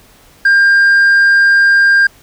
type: tone with tanh clipping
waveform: triangle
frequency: 1600 Hz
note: G6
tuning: 35 cents sharp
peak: -6 dBFS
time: 0.45-2.07 s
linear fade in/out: 5 ms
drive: 7 dB
effects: pink hiss -45 dBFS RMS until 2.22 s